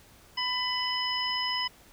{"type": "harmonic tone with a mistuned harmonic", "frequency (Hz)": 997, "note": "B5", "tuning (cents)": 16, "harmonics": [1, 2, 3, 5], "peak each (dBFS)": [-33, -35, -32, -32], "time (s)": [0.37, 1.68], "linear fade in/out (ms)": 10, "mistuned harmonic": 5, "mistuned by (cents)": 43, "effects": ["pink hiss -56 dBFS RMS until 1.92 s"]}